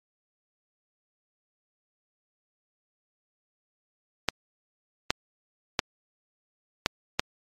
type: clicks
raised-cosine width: 0.2 ms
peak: -4 dBFS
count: 5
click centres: 4.287 / 5.105 / 5.792 / 6.861 / 7.195 s
effects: MP3 64 kbps